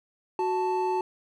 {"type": "tone pair together", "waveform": "triangle", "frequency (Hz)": [370, 880], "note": ["F#4", "A5"], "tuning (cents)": [0, 0], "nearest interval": "octave + minor third", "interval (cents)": 1500, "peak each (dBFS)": -25, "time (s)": [0.39, 1.01], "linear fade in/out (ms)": 2, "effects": []}